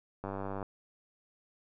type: click train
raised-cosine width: 1 ms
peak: -24 dBFS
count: 39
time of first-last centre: 0.24-0.628 s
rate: 98 Hz
effects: none